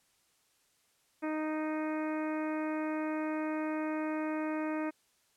harmonic tone, 310 Hz, D#4, 6 cents flat, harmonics 1 / 2 / 3 / 4 / 5 / 6 / 7 / 8, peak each -33 / -39 / -43 / -45 / -47 / -49 / -50 / -51 dBFS, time 1.22-4.91 s, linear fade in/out 20 ms, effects white hiss -71 dBFS RMS until 5.36 s + low-pass 11000 Hz 12 dB/octave

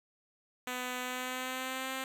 5% pulse tone with pitch glide, 250.5 to 263.3 Hz, B3 to C4, +25 to +11 cents, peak -24 dBFS, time 0.67-2.04 s, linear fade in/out 2 ms, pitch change +86 cents, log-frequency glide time 1.01-1.93 s, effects none

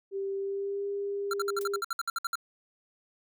sine tone with pitch glide, 392 to 401.4 Hz, G4 to G4, 0 to +41 cents, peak -30 dBFS, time 0.11-1.82 s, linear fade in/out 50 ms, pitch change +41 cents, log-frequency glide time 0.36-0.86 s
square tone bursts, 1368 Hz, F6, 36 cents flat, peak -29 dBFS, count 13, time 1.31-2.355 s, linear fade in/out 2 ms, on 25 ms, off 60 ms
blue noise with exponential decay, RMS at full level -37 dBFS, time 1.61-1.68 s, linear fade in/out 2 ms, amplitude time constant 15 ms
effects none

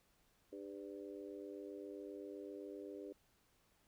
harmonic tone with a mistuned harmonic, 100 Hz, G2, 35 cents sharp, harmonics 3 / 4 / 5 / 6, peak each -51 / -50 / -53 / -58 dBFS, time 0.52-3.13 s, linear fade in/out 10 ms, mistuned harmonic 6, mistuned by -36 cents, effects pink hiss -75 dBFS RMS until 3.87 s

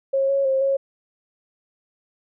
sine tone with pitch steps, 542 / 551 / 533 / 546 Hz, C#5 / C#5 / C5 / C#5, -39 / -11 / +32 / -26 cents, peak -17 dBFS, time 0.13-0.77 s, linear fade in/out 10 ms, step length 160 ms, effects none

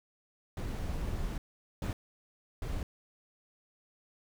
brown noise bursts at uneven times, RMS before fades -35 dBFS, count 3, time 0.57-1.38 / 1.82-1.93 / 2.62-2.83 s, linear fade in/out 2 ms, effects none

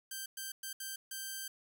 5% pulse tone bursts at uneven times, 1567 Hz, G6, 1 cent flat, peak -29 dBFS, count 5, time 0.11-0.26 / 0.37-0.52 / 0.63-0.73 / 0.8-0.96 / 1.11-1.48 s, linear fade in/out 5 ms, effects none

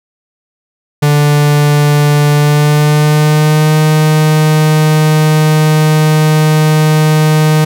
45% pulse tone with pitch glide, 146.83 to 154.58 Hz, D3 to D#3, 0 to -11 cents, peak -6 dBFS, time 1.02-7.65 s, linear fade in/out 10 ms, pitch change +89 cents, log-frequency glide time 2.34-3.76 s, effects none

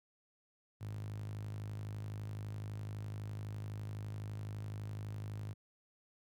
sawtooth tone with high-pass filter, 51.91 Hz, G#1, in tune, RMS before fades -43 dBFS, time 0.8-5.54 s, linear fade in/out 20 ms, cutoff 110 Hz, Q 6, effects none

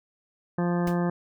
harmonic tone, 174.61 Hz, F3, in tune, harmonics 1 / 2 / 3 / 4 / 5 / 6 / 7 / 9 / 10, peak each -24 / -30 / -34 / -36 / -38 / -40 / -41 / -43 / -44 dBFS, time 0.58-1.1 s, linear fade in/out 5 ms
pink noise with exponential decay, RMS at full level -34 dBFS, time 0.87-0.99 s, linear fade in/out 2 ms, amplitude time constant 24 ms
effects none

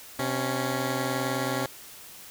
10% pulse tone pair together, 128.87 / 277.2 Hz, C3 / C#4, -26 / 0 cents, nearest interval octave + minor second, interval 1326 cents, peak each -21 dBFS, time 0.19-1.66 s, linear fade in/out 2 ms, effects white hiss -46 dBFS RMS until 2.3 s

